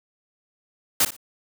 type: noise with echo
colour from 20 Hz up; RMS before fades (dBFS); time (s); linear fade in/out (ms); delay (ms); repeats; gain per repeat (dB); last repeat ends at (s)
white; -18; 1-1.05; 5; 58; 2; -13; 1.166
effects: none